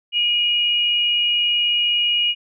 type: tone pair together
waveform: sine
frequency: 2423 / 2881 Hz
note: D#7 / F#7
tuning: -47 / -47 cents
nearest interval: minor third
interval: 300 cents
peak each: -26 / -16 dBFS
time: 0.12-2.35 s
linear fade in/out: 50 ms
effects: none